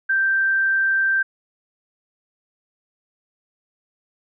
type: tone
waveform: sine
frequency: 1568 Hz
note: G6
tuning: in tune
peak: -16 dBFS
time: 0.09-1.23 s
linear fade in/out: 10 ms
effects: none